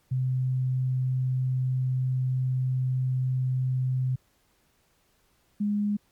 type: tone pair in turn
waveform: sine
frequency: 128.8 / 206.3 Hz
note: C3 / G#3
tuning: -27 / -11 cents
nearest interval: minor sixth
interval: 816 cents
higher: second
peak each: -23 dBFS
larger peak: neither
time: 0.11-4.16 / 5.6-5.97 s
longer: first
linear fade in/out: 10 ms
effects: pink hiss -67 dBFS RMS until 6.11 s + MP3 96 kbps